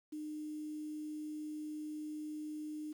sine tone with quantisation, 304.3 Hz, D#4, 38 cents flat, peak -40 dBFS, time 0.12-2.93 s, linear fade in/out 10 ms, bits 10, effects none

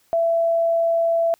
sine tone, 668 Hz, E5, 23 cents sharp, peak -16 dBFS, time 0.13-1.34 s, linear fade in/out 0 ms, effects white hiss -61 dBFS RMS until 1.39 s

